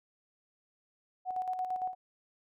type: tone with tremolo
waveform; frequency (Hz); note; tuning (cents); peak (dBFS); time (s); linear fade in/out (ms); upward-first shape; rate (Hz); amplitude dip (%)
sine; 740; F#5; 0; -30; 1.25-1.95; 50; square; 8.8; 50
effects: none